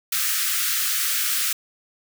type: high-pass noise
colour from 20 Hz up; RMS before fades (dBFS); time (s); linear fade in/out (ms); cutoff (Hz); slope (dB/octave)
white; -23; 0.12-1.53; 5; 1200; 96
effects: none